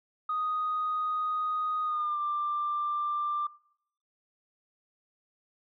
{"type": "tone with pitch glide", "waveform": "sine", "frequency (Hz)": [1244.5, 1184.9], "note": ["D#6", "D6"], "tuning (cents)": [0, 15], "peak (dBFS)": -27, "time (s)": [0.29, 3.47], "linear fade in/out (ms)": 5, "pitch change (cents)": -85, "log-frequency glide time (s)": [1.83, 2.19], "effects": ["noise-tail reverb RT60 0.6 s tail -19 dB re dry", "tanh soft clip ceiling -23 dBFS"]}